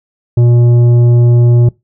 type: tone with tanh clipping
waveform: sine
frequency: 120 Hz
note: B2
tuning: 49 cents flat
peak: -6 dBFS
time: 0.37-1.69 s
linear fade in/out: 5 ms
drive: 9 dB
effects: noise-tail reverb RT60 0.2 s tail -22 dB re dry